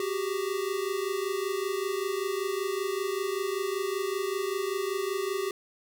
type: tone pair together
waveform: square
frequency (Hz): 376 / 401.2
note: F#4 / G4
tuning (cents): +28 / +40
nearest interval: minor second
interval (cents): 112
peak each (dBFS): -32 / -32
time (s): 0-5.51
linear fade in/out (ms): 2
effects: none